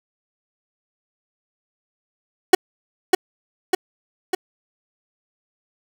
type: tone with echo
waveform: 30% pulse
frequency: 370 Hz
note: F#4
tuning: in tune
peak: -3 dBFS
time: 2.53-2.55 s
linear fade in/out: 5 ms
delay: 600 ms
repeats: 3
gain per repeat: -4 dB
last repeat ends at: 4.35 s
effects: none